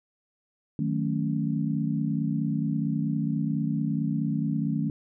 sine chord, D# half-diminished seventh, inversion none, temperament equal, 155.56 / 185 / 220 / 277.2 Hz, D#3 / F#3 / A3 / C#4, 0 / 0 / 0 / 0 cents, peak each -28 / -33 / -29 / -31 dBFS, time 0.79-4.9 s, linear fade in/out 2 ms, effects none

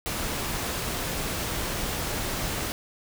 pink noise, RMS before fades -30 dBFS, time 0.06-2.72 s, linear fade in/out 0 ms, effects none

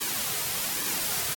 white noise with flanger, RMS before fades -29 dBFS, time 0-1.35 s, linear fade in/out 20 ms, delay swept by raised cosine 1.4 to 3.7 ms, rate 1.2 Hz, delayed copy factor -0.6, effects AAC 64 kbps

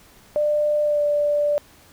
sine tone with pitch glide, 596 to 587.1 Hz, D5 to D5, +25 to -1 cents, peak -17 dBFS, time 0.36-1.58 s, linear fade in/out 0 ms, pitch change -26 cents, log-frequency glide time 0.83-1.02 s, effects pink hiss -51 dBFS RMS until 1.92 s

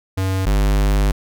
square tone pair in turn, 95 / 50.12 Hz, F#2 / G1, +46 / +39 cents, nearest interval major seventh, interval 1107 cents, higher first, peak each -18 / -14 dBFS, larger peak second, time 0.17-0.46 / 0.46-1.12 s, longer second, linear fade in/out 10 ms, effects none

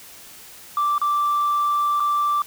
sine tone with dropouts, 1172 Hz, D6, 4 cents flat, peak -16 dBFS, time 0.77-2.42 s, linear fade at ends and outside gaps 2 ms, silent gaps 0.981-1.015 / 1.999-2.003 s, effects tanh soft clip ceiling -15 dBFS + white hiss -43 dBFS RMS until 2.46 s

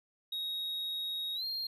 triangle tone with pitch glide, 3774 to 4212 Hz, A#7 to C8, +21 to +11 cents, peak -33 dBFS, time 0.32-1.67 s, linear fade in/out 5 ms, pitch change +190 cents, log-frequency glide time 1.35-1.44 s, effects none

